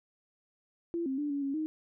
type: tone with pitch steps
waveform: sine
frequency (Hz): 339.3 / 266.4 / 293.4 / 283.1 / 275.9 / 311.7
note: F4 / C4 / D4 / C#4 / C#4 / D#4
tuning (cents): -50 / +31 / -2 / +37 / -8 / +3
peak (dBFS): -30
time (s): 0.94-1.66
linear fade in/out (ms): 0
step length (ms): 120
effects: none